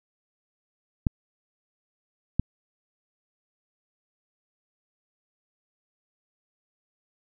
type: clicks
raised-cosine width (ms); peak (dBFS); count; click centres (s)
5; -9; 2; 1.068 / 2.396
effects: none